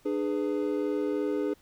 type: chord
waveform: triangle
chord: G# diminished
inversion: second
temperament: just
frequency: 299 / 415.3 / 498.4 Hz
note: D4 / G#4 / B4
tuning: +31 / 0 / +16 cents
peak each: -28 / -28 / -32 dBFS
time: 0.05-1.54 s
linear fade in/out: 10 ms
effects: pink hiss -62 dBFS RMS until 1.61 s